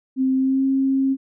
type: tone with pitch glide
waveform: sine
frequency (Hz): 262.5 to 268.5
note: C4 to C4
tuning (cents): +6 to +45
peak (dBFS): -16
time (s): 0.16-1.17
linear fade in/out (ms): 50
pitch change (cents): +39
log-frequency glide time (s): 0.35-0.64
effects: none